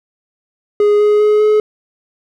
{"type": "tone with pitch steps", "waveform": "triangle", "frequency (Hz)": [414.9, 418.5, 422.2, 425.8], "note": ["G#4", "G#4", "G#4", "G#4"], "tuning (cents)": [-2, 13, 29, 43], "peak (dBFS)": -6, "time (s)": [0.8, 1.6], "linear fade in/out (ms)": 2, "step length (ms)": 200, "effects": []}